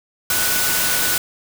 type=tone in noise; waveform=sine; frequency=1480 Hz; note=F#6; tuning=in tune; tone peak=-26 dBFS; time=0.3-1.18 s; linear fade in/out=2 ms; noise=white; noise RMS=-19 dBFS; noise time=0.3-1.18 s; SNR=-10 dB; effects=none